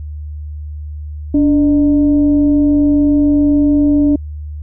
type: tone with frequency modulation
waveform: sine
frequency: 290.1 Hz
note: D4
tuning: 21 cents flat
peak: -8 dBFS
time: 1.34-4.16 s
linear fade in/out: 5 ms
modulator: 318 Hz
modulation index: 0.32
effects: added 75 Hz sine -23 dBFS peak until 4.62 s